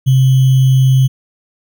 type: tone with sample-and-hold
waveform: sine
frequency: 131.4 Hz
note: C3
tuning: 8 cents sharp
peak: -6 dBFS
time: 0.06-1.08 s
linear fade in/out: 20 ms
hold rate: 3150 Hz
effects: none